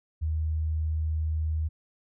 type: tone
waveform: sine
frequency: 78.5 Hz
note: D#2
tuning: 16 cents sharp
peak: -25 dBFS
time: 0.21-1.69 s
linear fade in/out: 20 ms
effects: none